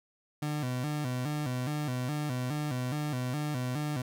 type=tone with vibrato; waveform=30% pulse; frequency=137.2 Hz; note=C#3; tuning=17 cents flat; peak=-28 dBFS; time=0.42-4.02 s; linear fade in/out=5 ms; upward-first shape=square; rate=2.4 Hz; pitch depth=150 cents each way; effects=none